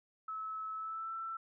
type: tone with pitch glide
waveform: sine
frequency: 1298 to 1334.5 Hz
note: E6 to E6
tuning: -27 to +21 cents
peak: -38 dBFS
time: 0.28-1.37 s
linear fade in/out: 5 ms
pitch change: +48 cents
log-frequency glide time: 0.75-1.14 s
effects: none